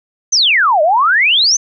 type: exponential two-way sweep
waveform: sine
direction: down then up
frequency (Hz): 6420 to 587.3 to 6420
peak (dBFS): -8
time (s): 0.32-1.57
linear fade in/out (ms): 10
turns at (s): 0.82
effects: none

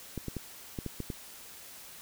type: clicks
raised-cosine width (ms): 3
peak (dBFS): -22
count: 7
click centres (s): 0.177 / 0.283 / 0.367 / 0.788 / 0.863 / 1.003 / 1.102
effects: white hiss -49 dBFS RMS until 2.01 s

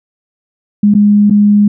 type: tone with dropouts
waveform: sine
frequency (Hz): 206.3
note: G#3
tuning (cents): -11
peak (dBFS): -4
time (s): 0.83-1.68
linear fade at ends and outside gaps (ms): 5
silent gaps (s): 0.94-0.949 / 1.299-1.307
effects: none

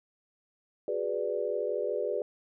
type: chord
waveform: sine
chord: G# half-diminished seventh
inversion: third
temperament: equal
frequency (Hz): 370 / 415.3 / 493.9 / 587.3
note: F#4 / G#4 / B4 / D5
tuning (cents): 0 / 0 / 0 / 0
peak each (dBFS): -37 / -33 / -33 / -34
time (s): 0.88-2.22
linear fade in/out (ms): 2
effects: none

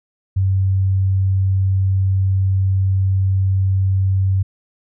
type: tone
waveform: sine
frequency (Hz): 95.7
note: G2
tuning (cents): -41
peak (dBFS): -13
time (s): 0.36-4.43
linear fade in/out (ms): 10
effects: none

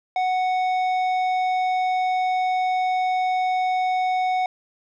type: tone with tanh clipping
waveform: sine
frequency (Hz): 740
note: F#5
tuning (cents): 0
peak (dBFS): -21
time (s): 0.16-4.46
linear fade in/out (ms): 2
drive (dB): 10
effects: none

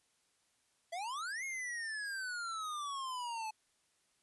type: exponential two-way sweep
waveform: square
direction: up then down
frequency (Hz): 651 to 2175 to 858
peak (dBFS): -39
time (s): 0.92-3.51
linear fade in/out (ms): 10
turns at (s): 1.44
effects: white hiss -75 dBFS RMS until 4.22 s + resampled to 24000 Hz

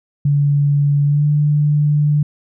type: tone with pitch glide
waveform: sine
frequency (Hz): 143.6 to 148.06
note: D3 to D3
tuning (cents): -39 to +14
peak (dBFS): -11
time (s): 0.25-2.23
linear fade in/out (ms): 5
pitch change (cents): +53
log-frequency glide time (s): 1.04-1.26
effects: none

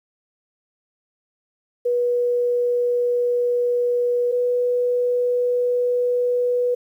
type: tone pair in turn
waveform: sine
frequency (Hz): 486 / 490.8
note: B4 / B4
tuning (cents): -28 / -11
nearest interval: unison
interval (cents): 17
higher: second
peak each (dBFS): -17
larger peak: neither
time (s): 1.85-4.32 / 4.32-6.75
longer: first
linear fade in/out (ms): 10
effects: 9-bit

